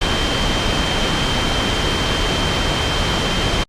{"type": "tone in noise", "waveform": "sine", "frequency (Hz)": 3136, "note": "G7", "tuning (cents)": 0, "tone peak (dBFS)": -24, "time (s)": [0.01, 3.64], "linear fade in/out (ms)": 10, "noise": "pink", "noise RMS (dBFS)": -18, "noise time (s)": [0.01, 3.64], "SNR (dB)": -9, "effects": ["low-pass 5000 Hz 12 dB/octave", "Opus 48 kbps"]}